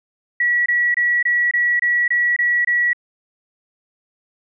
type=tone bursts; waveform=sine; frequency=1932 Hz; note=B6; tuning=39 cents flat; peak=-14 dBFS; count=9; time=0.4-2.932 s; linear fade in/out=5 ms; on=260 ms; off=24 ms; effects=none